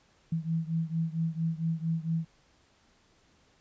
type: beating tone pair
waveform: sine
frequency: 161.9 / 166.3 Hz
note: E3 / E3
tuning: -31 / +16 cents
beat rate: 4.4 Hz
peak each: -30 / -32 dBFS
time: 0.32-2.25 s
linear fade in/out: 5 ms
effects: pink hiss -65 dBFS RMS until 3.6 s + resampled to 16000 Hz